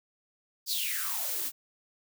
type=noise with high-pass filter sweep; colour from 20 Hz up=blue; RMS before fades=-32 dBFS; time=0.66-1.52 s; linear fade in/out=50 ms; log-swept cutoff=5000 to 240 Hz; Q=8; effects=none